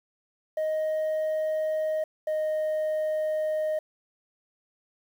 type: tone pair in turn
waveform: sine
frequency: 624 / 619.7 Hz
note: D#5 / D#5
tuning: +5 / -7 cents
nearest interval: unison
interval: 12 cents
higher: first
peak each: -22 dBFS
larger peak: neither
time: 0.57-2.04 / 2.27-3.79 s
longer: second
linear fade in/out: 5 ms
effects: tanh soft clip ceiling -24 dBFS + 9-bit